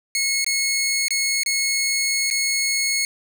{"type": "tone with dropouts", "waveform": "15% pulse", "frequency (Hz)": 2181, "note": "C#7", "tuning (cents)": -29, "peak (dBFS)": -13, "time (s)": [0.15, 3.05], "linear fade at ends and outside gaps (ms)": 1, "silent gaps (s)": [[0.445, 0.464], [1.083, 1.106], [1.434, 1.461], [2.302, 2.31]], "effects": []}